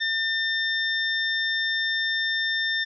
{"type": "tone", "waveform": "25% pulse", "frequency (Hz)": 1800, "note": "A6", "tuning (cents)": 39, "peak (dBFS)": -19, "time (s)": [0, 2.85], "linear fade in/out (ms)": 20, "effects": ["resampled to 16000 Hz"]}